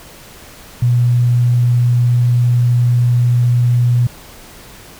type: tone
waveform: sine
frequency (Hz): 121.5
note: B2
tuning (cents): -28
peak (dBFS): -9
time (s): 0.82-4.07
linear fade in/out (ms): 5
effects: pink hiss -38 dBFS RMS until 4.99 s